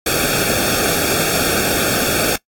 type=noise with comb filter; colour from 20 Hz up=pink; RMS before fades=-17 dBFS; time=0.06-2.36 s; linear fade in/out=5 ms; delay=1 ms; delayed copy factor=-0.95; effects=noise-tail reverb RT60 0.1 s tail -19 dB re dry + AAC 64 kbps